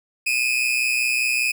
40% pulse tone pair together, 2453 / 2578 Hz, D#7 / E7, -25 / -39 cents, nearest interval minor second, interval 86 cents, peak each -21 dBFS, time 0.26-1.52 s, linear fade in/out 10 ms, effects none

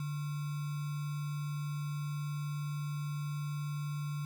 sine tone with sample-and-hold, 146.8 Hz, D3, in tune, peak -34 dBFS, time 0-4.25 s, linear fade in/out 2 ms, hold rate 1225 Hz, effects none

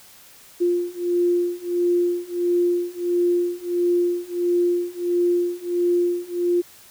sine beating tone pair, 350 / 351.5 Hz, F4 / F4, +4 / +11 cents, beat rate 1.5 Hz, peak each -22 / -21 dBFS, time 0.6-6.62 s, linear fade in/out 20 ms, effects white hiss -48 dBFS RMS until 6.9 s

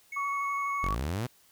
triangle tone, 2199 Hz, C#7, 14 cents flat, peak -34 dBFS, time 0.12-0.88 s, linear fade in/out 5 ms
sine tone with vibrato, 1127 Hz, C#6, 28 cents sharp, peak -29 dBFS, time 0.16-0.95 s, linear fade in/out 10 ms, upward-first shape square, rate 12 Hz, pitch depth 14 cents each way
sawtooth exponential sweep, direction up, 41.2 to 130.81 Hz, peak -26 dBFS, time 0.83-1.27 s, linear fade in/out 10 ms
effects white hiss -62 dBFS RMS until 1.51 s

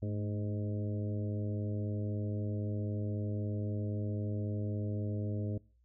harmonic tone with a mistuned harmonic, 103.83 Hz, G#2, in tune, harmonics 1 / 2 / 3 / 4 / 5 / 6, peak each -34 / -40 / -44 / -46 / -48 / -50 dBFS, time 0.02-5.58 s, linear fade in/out 5 ms, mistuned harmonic 2, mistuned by +57 cents, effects noise-tail reverb RT60 0.4 s tail -25 dB re dry + added 60 Hz sine -65 dBFS peak until 5.84 s

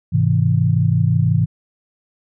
sine chord, Ab augmented, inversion none, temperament just, 103.83 / 129.78 / 162.23 Hz, Ab2 / C3 / E3, 0 / -14 / -27 cents, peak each -17 dBFS, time 0.12-1.46 s, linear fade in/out 20 ms, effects none

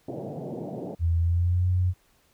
pink band-pass noise, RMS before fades -35 dBFS, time 0.08-0.95 s, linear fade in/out 5 ms, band 120 to 730 Hz, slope 48 dB/octave
sine tone with pitch glide, 83.8 to 90.86 Hz, E2 to F#2, +29 to -31 cents, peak -20 dBFS, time 0.99-1.94 s, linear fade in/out 50 ms, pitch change +140 cents, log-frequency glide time 1.19-1.67 s
effects pink hiss -64 dBFS RMS until 2.33 s

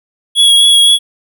square tone with vibrato, 3338 Hz, G#7, 8 cents sharp, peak -5 dBFS, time 0.35-0.99 s, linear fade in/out 50 ms, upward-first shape triangle, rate 3.9 Hz, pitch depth 21 cents each way, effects none

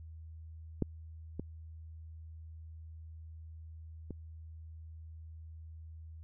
clicks, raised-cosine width 3 ms, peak -17 / -24 / -28 dBFS, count 3, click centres 0.823 / 1.396 / 4.107 s, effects added 80 Hz sine -46 dBFS peak until 6.23 s

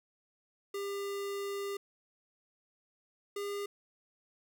square tone pair in turn, 400 / 404.9 Hz, G4 / G#4, +35 / -44 cents, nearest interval unison, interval 21 cents, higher second, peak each -36 / -36 dBFS, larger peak neither, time 0.74-1.77 / 3.36-3.66 s, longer first, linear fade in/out 5 ms, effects 11-bit

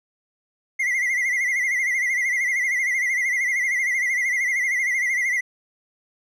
triangle tone with vibrato, 2046 Hz, C7, 39 cents flat, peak -18 dBFS, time 0.79-5.41 s, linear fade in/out 10 ms, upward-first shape sine, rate 13 Hz, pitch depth 90 cents each way, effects none

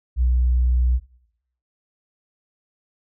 sine tone, 61.74 Hz, B1, in tune, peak -14 dBFS, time 0.16-1 s, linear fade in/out 50 ms, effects noise-tail reverb RT60 0.7 s tail -18 dB re dry + tanh soft clip ceiling -12 dBFS

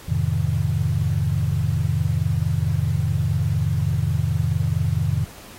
sine chord, F minor seventh, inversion none, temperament equal with one note detuned, 87.31 / 106.5 / 130.81 / 155.56 Hz, F2 / Ab2 / C3 / Eb3, 0 / +44 / 0 / 0 cents, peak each -24 dBFS, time 0.08-5.25 s, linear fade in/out 10 ms, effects pink hiss -43 dBFS RMS until 5.58 s + AAC 48 kbps

